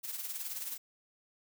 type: noise with tremolo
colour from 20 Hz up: blue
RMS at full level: -37 dBFS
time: 0.03-0.78 s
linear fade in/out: 20 ms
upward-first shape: triangle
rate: 19 Hz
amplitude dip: 65%
effects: none